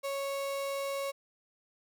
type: tone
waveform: 35% pulse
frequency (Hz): 553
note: C#5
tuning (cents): -4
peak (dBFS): -31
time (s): 0.03-1.12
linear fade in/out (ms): 20
effects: none